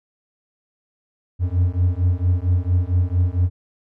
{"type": "beating tone pair", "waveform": "triangle", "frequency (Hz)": [87.31, 91.71], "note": ["F2", "F#2"], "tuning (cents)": [0, -15], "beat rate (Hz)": 4.4, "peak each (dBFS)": -17, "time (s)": [1.39, 3.5], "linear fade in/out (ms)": 50, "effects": []}